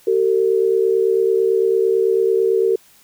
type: tone pair together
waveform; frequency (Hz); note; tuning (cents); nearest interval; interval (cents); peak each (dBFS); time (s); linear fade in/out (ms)
sine; 383 / 452; G4 / A4; -40 / +47; minor third; 287; -16; 0.07-2.76; 5
effects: white hiss -51 dBFS RMS until 3.03 s